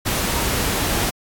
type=tone in noise; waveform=sine; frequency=930 Hz; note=A#5; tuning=4 cents flat; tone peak=-32 dBFS; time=0.26-0.49 s; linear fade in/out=20 ms; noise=pink; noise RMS=-21 dBFS; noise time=0.05-1.11 s; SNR=-14 dB; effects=AAC 64 kbps